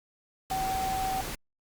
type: tone in noise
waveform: sine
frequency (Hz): 763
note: G5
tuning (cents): -47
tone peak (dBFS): -28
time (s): 0.51-1.21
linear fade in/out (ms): 2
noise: pink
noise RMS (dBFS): -36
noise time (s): 0.5-1.35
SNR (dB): +5
effects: Opus 48 kbps